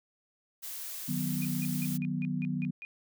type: noise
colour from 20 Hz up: blue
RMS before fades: -40 dBFS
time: 0.62-1.98 s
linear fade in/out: 20 ms
type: chord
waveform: sine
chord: B major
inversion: first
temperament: just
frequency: 154.34 / 185.21 / 246.9 Hz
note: D#3 / F#3 / B3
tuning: -14 / +2 / 0 cents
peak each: -34 dBFS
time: 1.08-2.71 s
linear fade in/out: 10 ms
type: tone bursts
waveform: sine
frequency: 2451 Hz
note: D#7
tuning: 27 cents flat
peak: -40 dBFS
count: 8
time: 1.42-2.85 s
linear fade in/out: 0 ms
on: 30 ms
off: 170 ms
effects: none